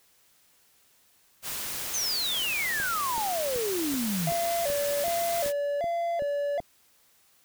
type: noise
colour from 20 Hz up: white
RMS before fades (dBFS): -34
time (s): 1.42-5.53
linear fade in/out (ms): 50
type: exponential sweep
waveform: sine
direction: down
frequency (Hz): 6520 to 150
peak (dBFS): -27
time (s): 1.93-4.31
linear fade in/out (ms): 20
type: click train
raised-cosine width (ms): 2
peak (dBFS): -27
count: 11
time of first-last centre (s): 2.8-6.602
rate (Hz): 2.63
type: tone with vibrato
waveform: triangle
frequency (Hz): 626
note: D#5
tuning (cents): +10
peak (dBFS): -24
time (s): 4.27-6.6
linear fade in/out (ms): 2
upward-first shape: square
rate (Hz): 1.3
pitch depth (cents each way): 150
effects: white hiss -63 dBFS RMS until 7.44 s